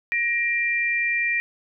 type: tone pair together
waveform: sine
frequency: 1885 / 2375 Hz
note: A#6 / D7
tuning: +19 / +19 cents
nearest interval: major third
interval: 400 cents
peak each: -23 dBFS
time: 0.12-1.4 s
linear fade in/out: 0 ms
effects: none